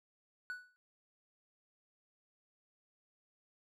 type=tone with exponential decay; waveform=triangle; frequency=1480 Hz; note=F#6; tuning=in tune; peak=-35 dBFS; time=0.5-0.76 s; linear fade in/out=0 ms; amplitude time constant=56 ms; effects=none